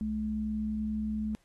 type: tone pair together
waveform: sine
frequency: 64.4 / 215.2 Hz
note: C2 / A3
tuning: -27 / -38 cents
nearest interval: octave + major sixth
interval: 2089 cents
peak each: -39 / -30 dBFS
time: 0.01-1.35 s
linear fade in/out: 0 ms
effects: pink hiss -70 dBFS RMS until 1.44 s + AAC 32 kbps